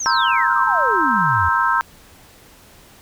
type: exponential sweep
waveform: sine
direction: down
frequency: 6645 to 78.6 Hz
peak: -22 dBFS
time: 0-1.49 s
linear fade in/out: 5 ms
type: chord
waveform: sine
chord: C dominant seventh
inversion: third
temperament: just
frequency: 941.9 / 1046.5 / 1308.1 / 1569.8 Hz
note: Bb5 / C6 / E6 / G6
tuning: +18 / 0 / -14 / +2 cents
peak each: -20 dBFS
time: 0.06-1.81 s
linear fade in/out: 0 ms
effects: pink hiss -47 dBFS RMS until 3.01 s